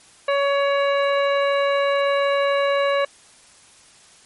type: harmonic tone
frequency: 561 Hz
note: C#5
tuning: 21 cents sharp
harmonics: 1 / 2 / 3 / 4 / 5 / 7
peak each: -18 / -24 / -28 / -30 / -32 / -35 dBFS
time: 0.28-3.05 s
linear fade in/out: 5 ms
effects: white hiss -50 dBFS RMS until 4.25 s + MP3 48 kbps